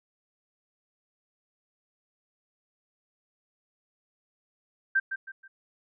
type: tone with echo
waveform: sine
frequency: 1568 Hz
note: G6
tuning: in tune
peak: -20 dBFS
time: 4.95-5 s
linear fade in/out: 10 ms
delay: 160 ms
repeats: 3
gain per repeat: -9 dB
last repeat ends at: 5.48 s
effects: none